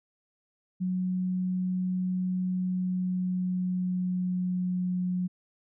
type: tone with pitch glide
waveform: sine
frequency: 183.6 to 181.18 Hz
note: F#3 to F#3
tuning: -13 to -36 cents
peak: -26 dBFS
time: 0.8-5.28 s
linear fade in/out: 20 ms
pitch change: -23 cents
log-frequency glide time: 2.43-4.94 s
effects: none